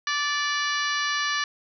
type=harmonic tone with a mistuned harmonic; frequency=583 Hz; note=D5; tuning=13 cents flat; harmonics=2 / 3 / 4 / 5 / 6 / 7 / 8 / 9 / 10; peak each=-29 / -27 / -35 / -34 / -37 / -34 / -36 / -41 / -37 dBFS; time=0.07-1.44 s; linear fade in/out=2 ms; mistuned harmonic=9; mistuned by=+21 cents; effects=none